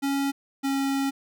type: tone pair in turn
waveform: square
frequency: 277.2 / 273.7 Hz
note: C#4 / C#4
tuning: 0 / -22 cents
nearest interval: unison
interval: 22 cents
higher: first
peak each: -24 dBFS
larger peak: neither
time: 0.02-0.32 / 0.63-1.11 s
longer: second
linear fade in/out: 20 ms
effects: none